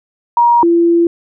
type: tone pair in turn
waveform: sine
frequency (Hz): 948 / 339.7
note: A#5 / F4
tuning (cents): +29 / -48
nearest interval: octave + tritone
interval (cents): 1777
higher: first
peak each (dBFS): -6 / -7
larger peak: first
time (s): 0.37-0.63 / 0.63-1.07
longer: second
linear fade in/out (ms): 2
effects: none